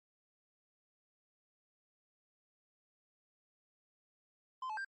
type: tone with pitch steps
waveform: triangle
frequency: 1034 / 864 / 1583 Hz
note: C6 / A5 / G6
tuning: -21 / -32 / +17 cents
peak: -36 dBFS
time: 4.62-4.848 s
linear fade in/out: 5 ms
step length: 76 ms
effects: MP3 32 kbps